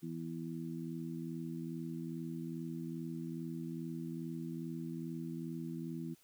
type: harmonic tone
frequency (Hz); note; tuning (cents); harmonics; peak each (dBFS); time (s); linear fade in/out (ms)
82.41; E2; 0; 2 / 3 / 4; -42 / -44 / -45; 0.02-6.15; 20
effects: white hiss -68 dBFS RMS until 6.23 s